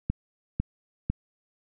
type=click train; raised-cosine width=5 ms; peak=-13 dBFS; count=3; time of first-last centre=0.1-1.1 s; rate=2 Hz; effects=none